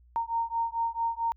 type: beating tone pair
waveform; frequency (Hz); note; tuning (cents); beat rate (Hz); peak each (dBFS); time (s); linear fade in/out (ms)
sine; 920 / 924.5; A#5 / A#5; -23 / -15; 4.5; -30; 0.16-1.32; 0
effects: added 60 Hz sine -55 dBFS peak until 1.36 s